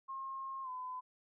sine tone with pitch glide, 1072 to 1011.8 Hz, C6 to B5, +42 to +42 cents, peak -40 dBFS, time 0.08-1.01 s, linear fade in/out 20 ms, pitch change -100 cents, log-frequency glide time 0.63-0.69 s, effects none

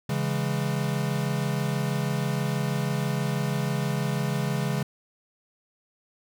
square chord, C# minor, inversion none, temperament equal with one note detuned, 138.59 / 164.81 / 204.9 Hz, C#3 / E3 / G#3, 0 / 0 / -23 cents, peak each -28 / -31 / -32 dBFS, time 0.09-4.83 s, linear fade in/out 5 ms, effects none

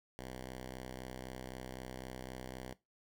5% pulse tone, 63.9 Hz, C2, 40 cents flat, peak -33 dBFS, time 0.19-2.73 s, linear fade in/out 0 ms, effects noise-tail reverb RT60 0.2 s tail -18 dB re dry

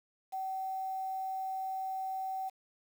sine tone with quantisation, 763 Hz, G5, 47 cents flat, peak -34 dBFS, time 0.32-2.5 s, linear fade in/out 20 ms, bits 9, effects none

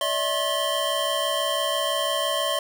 square tone cluster, 580 / 646 / 1074 / 3107 Hz, D5 / E5 / C6 / G7, -22 / -35 / +45 / -16 cents, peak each -29 dBFS, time 0.01-2.59 s, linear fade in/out 2 ms, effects none

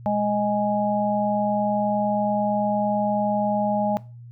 harmonic tone, 207.7 Hz, G#3, in tune, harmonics 1 / 3 / 4, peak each -24 / -24 / -24 dBFS, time 0.06-3.97 s, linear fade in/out 0 ms, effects noise-tail reverb RT60 0.3 s tail -19 dB re dry + added 119 Hz sine -39 dBFS peak until 4.31 s

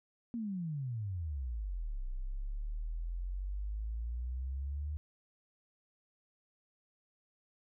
sine exponential two-way sweep, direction down then up, 241.5 to 30.87 to 76.1 Hz, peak -35 dBFS, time 0.34-4.97 s, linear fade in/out 0 ms, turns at 2.05 s, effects none

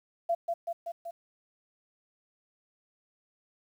sine tone with echo, 680 Hz, F5, 46 cents flat, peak -24 dBFS, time 0.29-0.35 s, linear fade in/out 10 ms, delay 190 ms, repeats 4, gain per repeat -3 dB, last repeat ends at 1.11 s, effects 10-bit

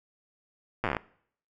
slowing click train, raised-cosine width 0.5 ms, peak -13 dBFS, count 11, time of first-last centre 0.84-0.967 s, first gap 8 ms, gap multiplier 1.1, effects noise-tail reverb RT60 0.6 s tail -21 dB re dry

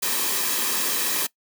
white noise with comb filter, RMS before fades -24 dBFS, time 0.02-1.27 s, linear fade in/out 10 ms, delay 1.4 ms, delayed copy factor -0.5, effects noise-tail reverb RT60 0.1 s tail -21 dB re dry + high-pass 200 Hz 12 dB/octave

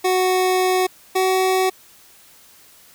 25% pulse tone pair in turn, 370 / 375.4 Hz, F#4 / F#4, 0 / +25 cents, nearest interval unison, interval 25 cents, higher second, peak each -12 / -12 dBFS, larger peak neither, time 0.04-0.87 / 1.15-1.7 s, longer first, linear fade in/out 10 ms, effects white hiss -49 dBFS RMS until 2.94 s

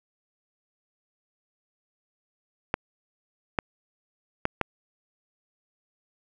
clicks, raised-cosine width 0.5 ms, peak -8 dBFS, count 4, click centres 2.741 / 3.588 / 4.454 / 4.613 s, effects none

